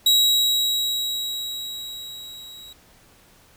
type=tone with level ramp; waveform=40% pulse; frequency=3854 Hz; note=B7; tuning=43 cents flat; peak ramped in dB=-12 to -39 dBFS; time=0.06-2.73 s; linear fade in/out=5 ms; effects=pink hiss -54 dBFS RMS until 3.56 s